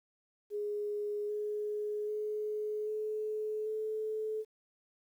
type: tone with pitch steps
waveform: sine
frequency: 415.3 / 419.9 / 424.5 / 429.2 / 433.9 Hz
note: G#4 / G#4 / G#4 / A4 / A4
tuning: 0 / +19 / +38 / -43 / -24 cents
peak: -33 dBFS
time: 0.5-4.45 s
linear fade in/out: 50 ms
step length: 790 ms
effects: 11-bit